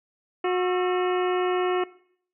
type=harmonic tone with a mistuned harmonic; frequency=363.4 Hz; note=F#4; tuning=31 cents flat; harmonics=1 / 2 / 3 / 4 / 5 / 6 / 7 / 8; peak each=-23 / -29 / -33 / -35 / -37 / -39 / -40 / -41 dBFS; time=0.44-1.84 s; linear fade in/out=5 ms; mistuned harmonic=4; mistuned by=-140 cents; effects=noise-tail reverb RT60 0.6 s tail -19 dB re dry